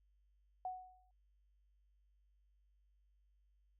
sine tone with exponential decay, 740 Hz, F#5, in tune, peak -37 dBFS, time 0.65-1.11 s, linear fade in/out 2 ms, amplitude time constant 98 ms, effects added 50 Hz sine -70 dBFS peak until 3.79 s

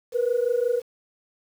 sine tone pair together, 471.1 / 496.7 Hz, A#4 / B4, +18 / +10 cents, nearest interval minor second, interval 92 cents, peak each -22 dBFS, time 0.12-0.82 s, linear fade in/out 50 ms, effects tanh soft clip ceiling -15 dBFS + 8-bit

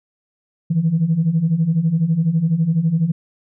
sine beating tone pair, 155.56 / 167.56 Hz, D#3 / E3, 0 / +29 cents, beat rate 12 Hz, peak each -19 / -15 dBFS, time 0.7-3.12 s, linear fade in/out 10 ms, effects tanh soft clip ceiling -8 dBFS

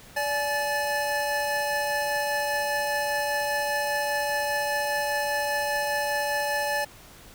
square tone cluster, 581 / 847 / 1748 Hz, D5 / G#5 / A6, -19 / +34 / -12 cents, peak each -30 dBFS, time 0.16-6.85 s, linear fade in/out 10 ms, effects pink hiss -49 dBFS RMS until 7.34 s

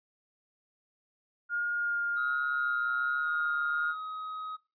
sine tone with vibrato, 1417 Hz, F6, 25 cents sharp, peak -28 dBFS, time 1.49-3.95 s, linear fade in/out 50 ms, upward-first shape sine, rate 1.3 Hz, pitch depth 9 cents each way
triangle tone with pitch glide, 1286 to 1263.9 Hz, E6 to D#6, -43 to +27 cents, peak -34 dBFS, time 2.16-4.57 s, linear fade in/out 20 ms, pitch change -30 cents, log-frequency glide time 3.19-3.27 s
effects noise-tail reverb RT60 0.3 s tail -20 dB re dry + resampled to 11025 Hz

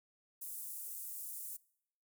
pink high-pass noise, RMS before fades -45 dBFS, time 0.41-1.57 s, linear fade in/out 10 ms, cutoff 9200 Hz, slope 24 dB/octave, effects noise-tail reverb RT60 0.7 s tail -23 dB re dry

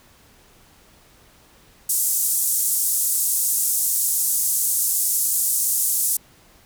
pink band-pass noise, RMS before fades -21 dBFS, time 1.89-6.17 s, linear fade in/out 5 ms, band 7800 to 15000 Hz, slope 24 dB/octave, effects pink hiss -53 dBFS RMS until 6.65 s

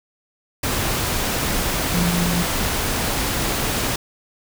sine tone in noise, 174 Hz, F3, 6 cents flat, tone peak -19 dBFS, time 1.94-2.43 s, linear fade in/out 5 ms, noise pink, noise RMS -22 dBFS, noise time 0.63-3.96 s, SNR 0 dB, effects none

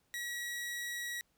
sawtooth tone, 1919 Hz, A#6, 50 cents sharp, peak -34 dBFS, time 0.14-1.21 s, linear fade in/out 0 ms, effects pink hiss -75 dBFS RMS until 1.37 s

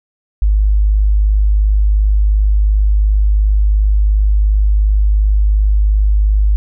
sine tone, 51.4 Hz, G#1, 17 cents flat, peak -8 dBFS, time 0.42-6.56 s, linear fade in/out 0 ms, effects none

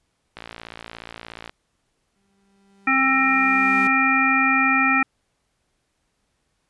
click train, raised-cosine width 0.3 ms, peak -19 dBFS, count 65, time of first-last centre 0.37-1.495 s, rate 56.9 Hz
35% pulse tone with exponential growth, 197.2 Hz, G3, 11 cents sharp, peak -26 dBFS, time 2.16-3.87 s, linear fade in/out 0 ms, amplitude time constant 370 ms
harmonic tone, 265.9 Hz, C4, 28 cents sharp, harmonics 1 / 3 / 5 / 7 / 9, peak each -23 / -26 / -21 / -22 / -20 dBFS, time 2.87-5.03 s, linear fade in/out 5 ms
effects pink hiss -71 dBFS RMS until 6.69 s + resampled to 24000 Hz

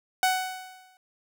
sawtooth tone with exponential decay, 746 Hz, F#5, 14 cents sharp, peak -15 dBFS, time 0.23-0.97 s, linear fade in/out 1 ms, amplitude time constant 160 ms, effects none

